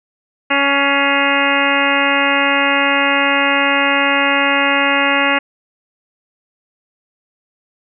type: harmonic tone with a mistuned harmonic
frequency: 280 Hz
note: C#4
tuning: 18 cents sharp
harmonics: 1 / 2 / 3 / 4 / 5 / 6 / 7 / 8 / 9 / 10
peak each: -21 / -21 / -21 / -21 / -21 / -21 / -21 / -21 / -21 / -21 dBFS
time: 0.5-5.39 s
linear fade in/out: 10 ms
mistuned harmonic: 8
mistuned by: -77 cents
effects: none